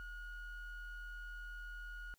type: ring-modulated tone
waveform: triangle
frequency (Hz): 740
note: F#5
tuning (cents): 0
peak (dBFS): -40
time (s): 0-2.14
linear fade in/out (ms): 0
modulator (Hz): 700
effects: white hiss -75 dBFS RMS until 2.18 s